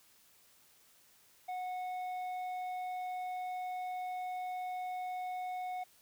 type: tone with tanh clipping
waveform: triangle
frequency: 733 Hz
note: F#5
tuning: 16 cents flat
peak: -38 dBFS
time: 1.48-5.84 s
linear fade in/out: 10 ms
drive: 11 dB
effects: white hiss -65 dBFS RMS until 6.01 s